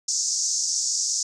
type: band-pass noise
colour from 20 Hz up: white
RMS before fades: -25 dBFS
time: 0.08-1.23 s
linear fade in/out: 5 ms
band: 5300 to 7000 Hz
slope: 48 dB/octave
effects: resampled to 22050 Hz